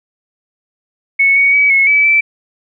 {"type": "tone with pitch steps", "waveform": "sine", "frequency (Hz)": [2207, 2235, 2277, 2184, 2296, 2324], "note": ["C#7", "C#7", "C#7", "C#7", "D7", "D7"], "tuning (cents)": [-8, 14, 46, -26, -40, -19], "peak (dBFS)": -7, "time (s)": [1.19, 2.21], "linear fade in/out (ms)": 10, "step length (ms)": 170, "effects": []}